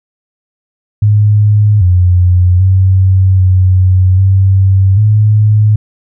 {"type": "tone with pitch steps", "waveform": "sine", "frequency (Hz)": [104.8, 89.8, 94.6, 92.7, 96.2, 106.4], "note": ["G#2", "F2", "F#2", "F#2", "G2", "G#2"], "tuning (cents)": [16, 49, 39, 4, -32, 42], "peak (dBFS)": -4, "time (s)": [1.02, 5.76], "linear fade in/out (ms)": 5, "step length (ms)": 790, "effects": []}